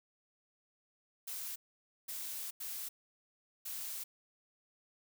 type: noise bursts at uneven times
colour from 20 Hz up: blue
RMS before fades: -42 dBFS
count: 4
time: 1.27-1.56 / 2.08-2.51 / 2.6-2.89 / 3.65-4.04 s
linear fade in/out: 10 ms
effects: none